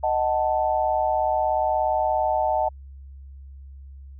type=chord; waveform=sine; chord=D# diminished; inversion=none; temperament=equal with one note detuned; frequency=622.3 / 743 / 880 Hz; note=D#5 / F#5 / A5; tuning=0 / +7 / 0 cents; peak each=-24 dBFS; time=0.03-2.69 s; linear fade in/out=10 ms; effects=added 68 Hz sine -39 dBFS peak until 4.19 s